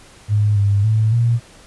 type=tone with pitch steps; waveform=sine; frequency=104.5 / 100.8 / 109.4 / 117.6 Hz; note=G#2 / G2 / A2 / A#2; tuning=+11 / +49 / -9 / +16 cents; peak=-12 dBFS; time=0.28-1.4 s; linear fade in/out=50 ms; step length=280 ms; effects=pink hiss -45 dBFS RMS until 1.66 s + resampled to 24000 Hz